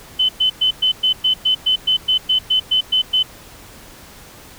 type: tone bursts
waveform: sine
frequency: 3037 Hz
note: F#7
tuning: 44 cents sharp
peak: -12 dBFS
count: 15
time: 0.19-3.23 s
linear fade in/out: 10 ms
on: 100 ms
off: 110 ms
effects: pink hiss -41 dBFS RMS until 4.58 s